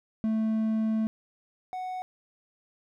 triangle tone pair in turn, 220 / 740 Hz, A3 / F#5, 0 / 0 cents, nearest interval octave + major sixth, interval 2100 cents, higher second, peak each -22 / -30 dBFS, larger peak first, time 0.24-1.07 / 1.73-2.02 s, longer first, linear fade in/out 0 ms, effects none

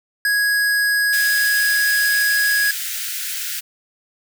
square tone, 1661.2 Hz, G#6, in tune, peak -16 dBFS, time 0.25-2.71 s, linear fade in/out 2 ms
white high-pass noise, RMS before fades -26 dBFS, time 1.12-3.61 s, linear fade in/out 20 ms, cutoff 1400 Hz, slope 96 dB/octave
effects none

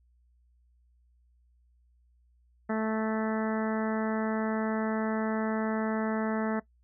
harmonic tone, 219.2 Hz, A3, 6 cents flat, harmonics 1 / 2 / 3 / 4 / 5 / 6 / 7 / 8 / 9, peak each -29 / -34 / -35 / -39 / -44 / -40 / -45 / -42 / -47 dBFS, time 2.69-6.6 s, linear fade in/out 10 ms, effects noise-tail reverb RT60 0.1 s tail -18 dB re dry + added 60 Hz sine -62 dBFS peak until 6.83 s

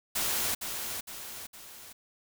white noise with echo, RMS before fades -30 dBFS, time 0.15-0.55 s, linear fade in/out 10 ms, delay 460 ms, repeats 3, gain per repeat -6 dB, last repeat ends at 1.93 s, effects none

